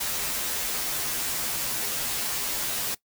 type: noise with comb filter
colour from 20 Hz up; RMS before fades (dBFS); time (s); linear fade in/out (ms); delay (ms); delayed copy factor
white; -29; 0-2.95; 10; 11; -0.85
effects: noise-tail reverb RT60 0.1 s tail -19 dB re dry